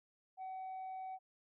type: tone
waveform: sine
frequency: 755 Hz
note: F#5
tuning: 35 cents sharp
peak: -40 dBFS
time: 0.37-1.19 s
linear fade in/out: 50 ms
effects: tanh soft clip ceiling -41 dBFS